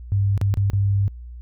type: tone with dropouts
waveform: sine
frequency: 99.5 Hz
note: G2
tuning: 26 cents sharp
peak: -16 dBFS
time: 0.12-1.08 s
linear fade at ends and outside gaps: 0 ms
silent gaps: 0.377-0.414 / 0.54-0.572 / 0.7-0.733 s
effects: added 60 Hz sine -34 dBFS peak until 1.41 s